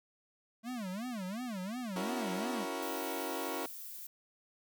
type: tone with vibrato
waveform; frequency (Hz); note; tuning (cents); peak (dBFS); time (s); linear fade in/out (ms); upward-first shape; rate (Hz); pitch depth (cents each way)
square; 215.1; A3; -39; -38; 0.63-2.66; 50; sine; 2.8; 290
type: chord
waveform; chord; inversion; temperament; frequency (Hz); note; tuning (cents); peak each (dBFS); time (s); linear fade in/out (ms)
20% pulse; F# dominant seventh; second; equal; 277.2 / 329.6 / 370 / 466.2; C#4 / E4 / F#4 / A#4; 0 / 0 / 0 / 0; -37; 1.96-3.66; 2
type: noise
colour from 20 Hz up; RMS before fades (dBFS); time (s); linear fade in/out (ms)
violet; -46; 2.82-4.07; 5
effects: none